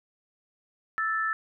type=tone pair together; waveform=sine; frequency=1318.5 / 1760 Hz; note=E6 / A6; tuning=0 / 0 cents; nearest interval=perfect fourth; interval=500 cents; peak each=-28 dBFS; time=0.98-1.33 s; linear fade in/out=0 ms; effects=none